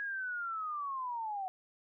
sine linear sweep, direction down, 1663 to 740 Hz, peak -35 dBFS, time 0-1.48 s, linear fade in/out 0 ms, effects none

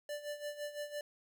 square tone with tremolo, 588 Hz, D5, 2 cents sharp, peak -38 dBFS, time 0.09-1.01 s, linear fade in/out 2 ms, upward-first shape sine, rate 5.9 Hz, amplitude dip 75%, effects 12-bit

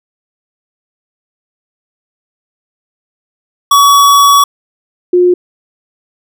square / sine tone pair in turn, 1131 / 357.7 Hz, C#6 / F4, +34 / +41 cents, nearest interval octave + minor sixth, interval 1993 cents, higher first, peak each -4 dBFS, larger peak neither, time 3.71-4.44 / 5.13-5.34 s, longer first, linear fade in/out 5 ms, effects none

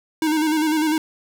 square tone with vibrato, 310.7 Hz, D#4, 2 cents flat, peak -18 dBFS, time 0.22-0.98 s, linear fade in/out 2 ms, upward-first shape square, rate 10 Hz, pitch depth 43 cents each way, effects none

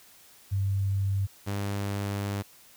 sine / sawtooth tone pair in turn, 98 / 100.52 Hz, G2 / G2, 0 / +44 cents, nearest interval unison, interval 44 cents, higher second, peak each -24 / -25 dBFS, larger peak first, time 0.51-1.27 / 1.46-2.43 s, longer second, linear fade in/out 20 ms, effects white hiss -55 dBFS RMS until 2.76 s

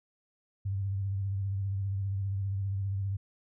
sine tone with vibrato, 98 Hz, G2, in tune, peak -29 dBFS, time 0.65-3.17 s, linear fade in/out 10 ms, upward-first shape sine, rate 15 Hz, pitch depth 43 cents each way, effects none

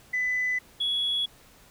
sine tone pair in turn, 2001 / 3365 Hz, B6 / G#7, +22 / +22 cents, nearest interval major sixth, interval 900 cents, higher second, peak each -23 dBFS, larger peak neither, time 0.13-0.59 / 0.8-1.26 s, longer neither, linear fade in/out 10 ms, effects tanh soft clip ceiling -20 dBFS + pink hiss -55 dBFS RMS until 1.7 s

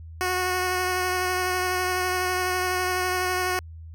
10% pulse tone with vibrato, 365.8 Hz, F#4, 20 cents flat, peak -15 dBFS, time 0.21-3.59 s, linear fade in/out 0 ms, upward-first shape sine, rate 12 Hz, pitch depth 14 cents each way, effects added 81 Hz sine -38 dBFS peak until 3.94 s

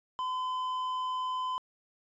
triangle tone with hard clipping, 1018 Hz, C6, 48 cents flat, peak -32 dBFS, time 0.19-1.58 s, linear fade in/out 0 ms, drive 9 dB, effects resampled to 16000 Hz

